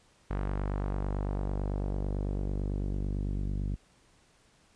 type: tone with low-pass filter sweep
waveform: sawtooth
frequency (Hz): 49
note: G1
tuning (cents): 0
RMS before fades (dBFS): -32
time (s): 0.3-3.76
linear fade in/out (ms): 10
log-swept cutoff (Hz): 1600 to 220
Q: 1
effects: pink hiss -64 dBFS RMS until 4.75 s + resampled to 22050 Hz